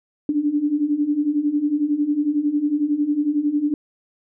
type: beating tone pair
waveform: sine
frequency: 286.9 / 297.9 Hz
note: D4 / D4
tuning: -40 / +25 cents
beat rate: 11 Hz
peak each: -23 / -19 dBFS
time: 0.29-3.74 s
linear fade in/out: 2 ms
effects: none